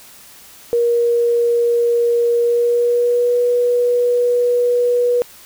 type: tone with pitch glide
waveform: sine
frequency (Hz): 473.1 to 486.1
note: A#4 to B4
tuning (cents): +26 to -28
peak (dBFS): -12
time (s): 0.73-5.22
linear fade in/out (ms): 0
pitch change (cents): +46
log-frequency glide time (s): 2.37-3.38
effects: white hiss -42 dBFS RMS until 5.45 s